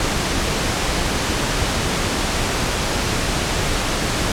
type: noise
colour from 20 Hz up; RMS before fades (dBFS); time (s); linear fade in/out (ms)
pink; -20; 0-4.32; 2
effects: low-pass 8000 Hz 12 dB/octave